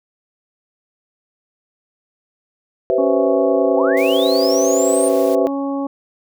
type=chord; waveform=sine; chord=C major seventh; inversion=second; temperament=equal with one note detuned; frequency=383 / 493.9 / 523.3 / 659.3 Hz; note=G4 / B4 / C5 / E5; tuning=-40 / 0 / 0 / 0 cents; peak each=-19 dBFS; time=2.9-5.47 s; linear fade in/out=0 ms
type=harmonic tone; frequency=277.2 Hz; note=C#4; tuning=in tune; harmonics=1 / 2 / 3 / 4; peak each=-20 / -26 / -30 / -32 dBFS; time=2.98-5.87 s; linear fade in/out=5 ms
type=linear sweep; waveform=sine; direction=up; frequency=698.5 to 9010 Hz; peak=-22 dBFS; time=3.76-5.09 s; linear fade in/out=10 ms
type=noise; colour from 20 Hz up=white; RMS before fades=-36 dBFS; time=3.97-5.35 s; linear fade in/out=0 ms
effects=none